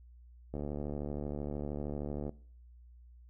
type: click train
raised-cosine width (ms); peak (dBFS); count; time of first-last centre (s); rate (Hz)
2; -25; 129; 0.54-2.293; 73
effects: noise-tail reverb RT60 0.5 s tail -21 dB re dry + added 60 Hz sine -53 dBFS peak until 3.29 s